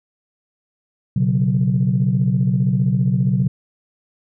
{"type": "chord", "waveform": "sine", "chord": "B suspended second", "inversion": "none", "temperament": "equal", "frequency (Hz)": [123.47, 138.59, 185], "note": ["B2", "C#3", "F#3"], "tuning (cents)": [0, 0, 0], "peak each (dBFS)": -18, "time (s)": [1.16, 3.48], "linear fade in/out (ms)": 5, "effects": ["tanh soft clip ceiling -7 dBFS"]}